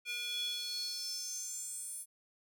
square tone with high-pass filter sweep, 482.5 Hz, B4, 40 cents flat, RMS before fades -40 dBFS, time 0.05-2.06 s, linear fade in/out 50 ms, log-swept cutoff 2600 to 10000 Hz, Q 6.4, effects none

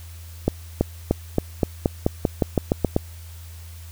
accelerating click train, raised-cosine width 2 ms, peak -4 dBFS, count 13, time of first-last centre 0.48-2.964 s, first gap 330 ms, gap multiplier 0.91, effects added 83 Hz sine -37 dBFS peak until 3.91 s + white hiss -48 dBFS RMS until 3.91 s

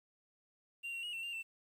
triangle tone with pitch steps, 2770 / 2739 / 2885 / 2703 / 2790 / 2681 Hz, F7 / F7 / F#7 / E7 / F7 / E7, -15 / -34 / -44 / +43 / -2 / +29 cents, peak -38 dBFS, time 0.83-1.43 s, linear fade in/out 20 ms, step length 100 ms, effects 11-bit

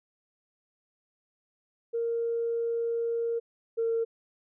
sine tone pair in turn, 464.5 / 457.3 Hz, A#4 / A#4, -6 / -33 cents, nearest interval unison, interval 27 cents, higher first, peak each -26 / -24 dBFS, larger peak second, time 1.93-3.4 / 3.77-4.05 s, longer first, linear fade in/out 20 ms, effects tanh soft clip ceiling -20 dBFS

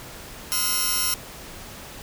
5% pulse tone cluster, 1038 / 1282 / 1436 / 5540 Hz, C6 / E6 / F6 / F8, -14 / -49 / +48 / -15 cents, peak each -18 dBFS, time 0.52-1.14 s, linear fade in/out 0 ms, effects pink hiss -40 dBFS RMS until 2.02 s

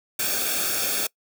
white noise with comb filter, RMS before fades -25 dBFS, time 0.19-1.07 s, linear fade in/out 5 ms, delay 1 ms, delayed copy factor -0.75, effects noise-tail reverb RT60 0.1 s tail -24 dB re dry

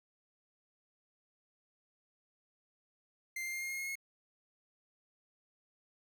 45% pulse tone with pitch steps, 2093 / 2105 / 2117 / 2130 / 2142 / 2154 / 2167 Hz, C7 / C7 / C7 / C7 / C7 / C7 / C#7, 0 / +10 / +20 / +30 / +40 / +50 / -40 cents, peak -37 dBFS, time 3.36-3.955 s, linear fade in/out 5 ms, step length 85 ms, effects none

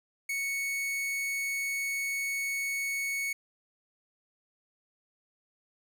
45% pulse tone, 2217 Hz, C#7, in tune, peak -30 dBFS, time 0.29-3.33 s, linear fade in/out 5 ms, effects 12-bit

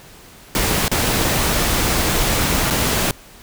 pink noise with dropouts, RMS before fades -18 dBFS, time 0.55-3.11 s, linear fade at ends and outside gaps 1 ms, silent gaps 0.881-0.915 / 2.702-2.707 s, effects pink hiss -43 dBFS RMS until 3.42 s

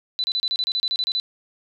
sine tone bursts, 3992 Hz, B7, 18 cents sharp, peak -20 dBFS, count 13, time 0.19-1.199 s, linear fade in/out 0 ms, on 49 ms, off 31 ms, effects none

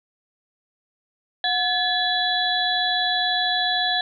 sine tone cluster, 729 / 1714 / 3391 / 3961 Hz, F#5 / A6 / G#7 / B7, -26 / -46 / +35 / +4 cents, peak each -25 dBFS, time 1.44-4.01 s, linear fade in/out 2 ms, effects none

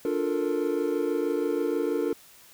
triangle chord, Bb major seventh, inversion first, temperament equal with one note detuned, 293.7 / 351.9 / 440 / 466.2 Hz, D4 / F4 / A4 / Bb4, 0 / +13 / 0 / 0 cents, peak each -28 dBFS, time 0.05-2.13 s, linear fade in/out 2 ms, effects white hiss -53 dBFS RMS until 2.53 s

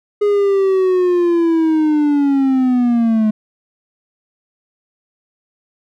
triangle linear sweep, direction down, 415.3 to 212.7 Hz, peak -9 dBFS, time 0.21-3.31 s, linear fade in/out 10 ms, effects none

